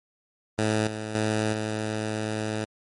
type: tone with level steps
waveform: 10% pulse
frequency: 108.3 Hz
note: A2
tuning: 27 cents flat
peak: -14 / -23 / -15 / -19 dBFS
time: 0.58-2.65 s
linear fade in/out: 10 ms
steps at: 0.87 / 1.15 / 1.53 s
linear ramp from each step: 2 ms
effects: MP3 48 kbps